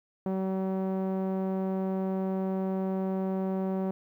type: tone with low-pass filter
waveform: sawtooth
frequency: 190 Hz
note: F#3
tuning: 46 cents sharp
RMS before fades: -30 dBFS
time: 0.26-3.91 s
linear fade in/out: 2 ms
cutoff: 710 Hz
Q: 1
effects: 11-bit